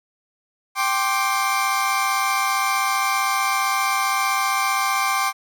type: chord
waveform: 30% pulse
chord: G suspended fourth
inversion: none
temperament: equal with one note detuned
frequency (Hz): 784 / 1059.3 / 1174.7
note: G5 / C6 / D6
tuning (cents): 0 / +21 / 0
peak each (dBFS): -22 / -21 / -20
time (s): 0.75-5.33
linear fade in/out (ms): 50
effects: none